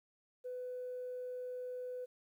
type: tone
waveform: sine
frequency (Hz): 500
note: B4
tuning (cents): +21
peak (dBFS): -39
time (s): 0.44-2.06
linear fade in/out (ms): 20
effects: tanh soft clip ceiling -36 dBFS + 12-bit